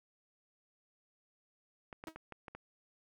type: clicks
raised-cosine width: 0.5 ms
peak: -31 dBFS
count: 7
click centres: 1.928 / 2.039 / 2.083 / 2.16 / 2.323 / 2.482 / 2.55 s
type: tone with exponential decay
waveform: sawtooth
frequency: 319.3 Hz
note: D#4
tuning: 45 cents sharp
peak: -37 dBFS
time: 2.07-2.16 s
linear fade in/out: 2 ms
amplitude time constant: 18 ms
effects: none